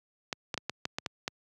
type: clicks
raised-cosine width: 0.2 ms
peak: -14 dBFS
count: 8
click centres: 0.328 / 0.542 / 0.577 / 0.696 / 0.854 / 0.985 / 1.062 / 1.279 s
effects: high-pass 100 Hz 12 dB/octave